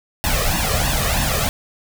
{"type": "noise with flanger", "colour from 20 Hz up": "pink", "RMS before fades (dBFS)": -19, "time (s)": [0.24, 1.49], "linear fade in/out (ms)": 0, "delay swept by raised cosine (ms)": [1.1, 1.68], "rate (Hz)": 3.1, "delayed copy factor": 0.8, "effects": []}